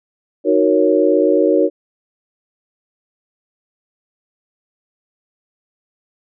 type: chord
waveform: sine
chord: D# minor seventh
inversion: none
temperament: equal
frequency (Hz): 311.1 / 370 / 466.2 / 554.4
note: D#4 / F#4 / A#4 / C#5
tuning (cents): 0 / 0 / 0 / 0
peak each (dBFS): -16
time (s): 0.44-1.7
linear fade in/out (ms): 50
effects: none